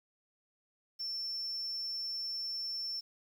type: tone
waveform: triangle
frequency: 5390 Hz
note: E8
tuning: 38 cents sharp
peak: -33 dBFS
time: 0.99-3.01 s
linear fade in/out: 20 ms
effects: tanh soft clip ceiling -32 dBFS + 10-bit